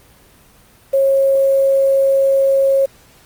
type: tone with quantisation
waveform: sine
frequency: 544 Hz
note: C#5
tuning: 33 cents flat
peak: -10 dBFS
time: 0.93-2.86 s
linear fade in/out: 10 ms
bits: 6
effects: pink hiss -48 dBFS RMS until 3.25 s + Opus 24 kbps